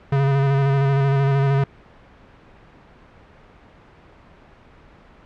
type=tone with vibrato; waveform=square; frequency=137.9 Hz; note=C#3; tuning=9 cents flat; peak=-16 dBFS; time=0.12-1.64 s; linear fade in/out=5 ms; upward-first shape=square; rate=13 Hz; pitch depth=21 cents each way; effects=pink hiss -48 dBFS RMS until 5.25 s + low-pass 2000 Hz 12 dB/octave